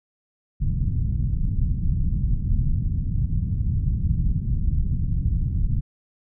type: low-pass noise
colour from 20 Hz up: pink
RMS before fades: -22 dBFS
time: 0.6-5.81 s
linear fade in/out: 20 ms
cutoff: 160 Hz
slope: 24 dB/octave
effects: none